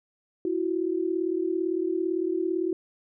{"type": "tone pair together", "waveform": "sine", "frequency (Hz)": [332.2, 370], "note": ["E4", "F#4"], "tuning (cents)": [13, 0], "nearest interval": "major second", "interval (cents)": 187, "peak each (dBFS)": -27, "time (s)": [0.45, 2.73], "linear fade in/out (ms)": 2, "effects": []}